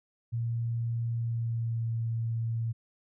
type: tone with pitch glide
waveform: sine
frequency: 116.54 to 114.54 Hz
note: A#2 to A#2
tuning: 0 to -30 cents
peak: -28 dBFS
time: 0.32-2.73 s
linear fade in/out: 20 ms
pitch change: -30 cents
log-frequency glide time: 1.13-1.92 s
effects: none